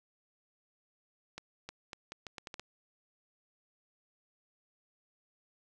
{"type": "accelerating click train", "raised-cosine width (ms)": 0.2, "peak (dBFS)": -25, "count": 9, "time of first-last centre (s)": [1.38, 2.596], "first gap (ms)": 310, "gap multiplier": 0.78, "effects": []}